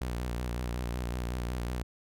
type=tone with vibrato; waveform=sawtooth; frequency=60.6 Hz; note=B1; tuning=32 cents flat; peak=-28 dBFS; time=0.01-1.83 s; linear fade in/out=5 ms; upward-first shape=square; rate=5.4 Hz; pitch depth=52 cents each way; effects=none